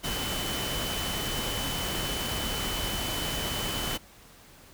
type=tone in noise; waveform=sine; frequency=3023 Hz; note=F#7; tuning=36 cents sharp; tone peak=-35 dBFS; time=0.03-3.98 s; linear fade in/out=20 ms; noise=pink; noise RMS=-32 dBFS; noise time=0.03-3.98 s; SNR=-6 dB; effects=pink hiss -53 dBFS RMS until 4.73 s